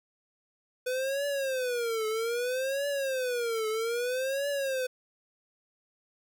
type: tone with vibrato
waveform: square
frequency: 498 Hz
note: B4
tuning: 14 cents sharp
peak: -29 dBFS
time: 0.86-4.87 s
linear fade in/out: 10 ms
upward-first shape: triangle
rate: 0.62 Hz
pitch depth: 250 cents each way
effects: 11-bit